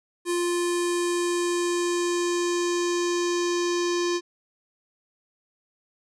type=tone with low-pass filter sweep; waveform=square; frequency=349.2 Hz; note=F4; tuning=in tune; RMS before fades=-25 dBFS; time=0.25-4.21 s; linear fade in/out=50 ms; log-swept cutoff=9400 to 5800 Hz; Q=2.9; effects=none